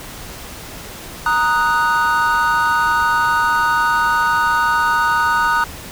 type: chord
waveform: triangle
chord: D# minor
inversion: second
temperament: equal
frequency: 932.3 / 1244.5 / 1480 Hz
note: A#5 / D#6 / F#6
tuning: 0 / 0 / 0 cents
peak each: -16 dBFS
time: 1.26-5.64 s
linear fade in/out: 2 ms
effects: pink hiss -33 dBFS RMS until 5.91 s